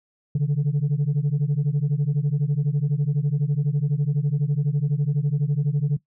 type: beating tone pair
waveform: sine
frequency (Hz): 139.1 / 151.1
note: C#3 / D3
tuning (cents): +6 / +50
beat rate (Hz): 12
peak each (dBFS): -20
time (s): 0.35-5.97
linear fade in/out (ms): 5
effects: noise-tail reverb RT60 0.1 s tail -18 dB re dry + tanh soft clip ceiling -16 dBFS